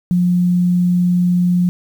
sine tone, 177.9 Hz, F3, 32 cents sharp, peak -11 dBFS, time 0.11-1.69 s, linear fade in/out 0 ms, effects 7-bit

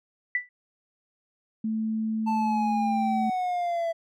sine tone with exponential decay, 1975.5 Hz, B6, in tune, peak -19 dBFS, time 0.35-0.49 s, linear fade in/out 2 ms, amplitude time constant 29 ms
sine tone, 220 Hz, A3, in tune, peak -25 dBFS, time 1.64-3.3 s, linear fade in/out 5 ms
triangle linear sweep, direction down, 887 to 661 Hz, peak -23 dBFS, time 2.26-3.93 s, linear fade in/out 20 ms
effects none

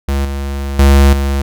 square tone with level steps, 69.3 Hz, C#2, in tune, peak -13 / -18 / -5 / -13 dBFS, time 0.08-1.42 s, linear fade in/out 5 ms, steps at 0.25 / 0.79 / 1.13 s, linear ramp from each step 2 ms, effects none

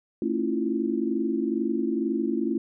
sine tone cluster, 223.9 / 274 / 325.5 / 347.7 Hz, A3 / C#4 / E4 / F4, +30 / -20 / -22 / -8 cents, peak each -29 dBFS, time 0.22-2.58 s, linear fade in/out 2 ms, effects none

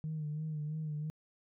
sine tone with vibrato, 153.3 Hz, D#3, 25 cents flat, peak -34 dBFS, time 0.04-1.1 s, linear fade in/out 0 ms, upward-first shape sine, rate 3 Hz, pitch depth 47 cents each way, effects tanh soft clip ceiling -31 dBFS

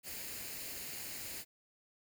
white noise with comb filter, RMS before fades -44 dBFS, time 0.03-1.45 s, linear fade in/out 50 ms, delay 0.43 ms, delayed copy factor +0.5, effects none

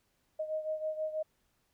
sine beating tone pair, 622.3 / 628.5 Hz, D#5 / D#5, 0 / +17 cents, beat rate 6.2 Hz, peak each -34 / -39 dBFS, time 0.39-1.23 s, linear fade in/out 10 ms, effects pink hiss -75 dBFS RMS until 1.73 s

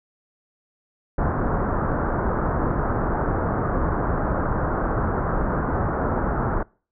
pink low-pass noise, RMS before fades -23 dBFS, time 1.18-6.63 s, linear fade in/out 5 ms, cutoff 1500 Hz, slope 48 dB/octave, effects noise-tail reverb RT60 0.4 s tail -25 dB re dry

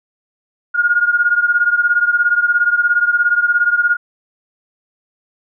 sine beating tone pair, 1424 / 1441 Hz, F6 / F#6, +33 / -46 cents, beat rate 17 Hz, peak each -13 / -16 dBFS, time 0.74-3.97 s, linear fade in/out 20 ms, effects none

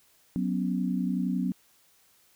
sine chord, F# suspended fourth, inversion none, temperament just, 185 / 246.7 / 277.5 Hz, F#3 / B3 / C#4, 0 / -2 / +2 cents, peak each -28 / -30 / -33 dBFS, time 0.36-1.52 s, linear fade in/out 0 ms, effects white hiss -63 dBFS RMS until 2.35 s

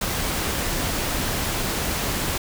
pink noise, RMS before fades -25 dBFS, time 0.01-2.38 s, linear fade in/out 5 ms, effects none

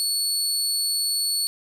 25% pulse tone, 4419 Hz, C#8, 6 cents flat, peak -17 dBFS, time 0-1.47 s, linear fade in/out 0 ms, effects none

